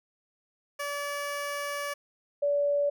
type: tone pair in turn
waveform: 15% pulse / sine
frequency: 575 / 575 Hz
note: D5 / D5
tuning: -37 / -37 cents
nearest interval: unison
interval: 0 cents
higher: neither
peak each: -25 / -23 dBFS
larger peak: second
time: 0.79-1.94 / 2.42-2.9 s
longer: first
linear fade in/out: 10 ms
effects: none